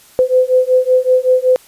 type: beating tone pair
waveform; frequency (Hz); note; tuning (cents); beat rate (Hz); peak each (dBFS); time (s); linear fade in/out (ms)
sine; 507 / 512.3; B4 / C5; +45 / -37; 5.3; -12; 0.19-1.56; 0
effects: white hiss -45 dBFS RMS until 1.67 s + resampled to 32000 Hz